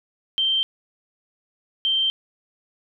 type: tone pair in turn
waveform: sine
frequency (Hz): 3136 / 3136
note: G7 / G7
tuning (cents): 0 / 0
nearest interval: unison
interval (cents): 0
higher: neither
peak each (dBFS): -18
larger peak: neither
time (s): 0.38-0.63 / 1.85-2.1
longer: neither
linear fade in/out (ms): 0
effects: none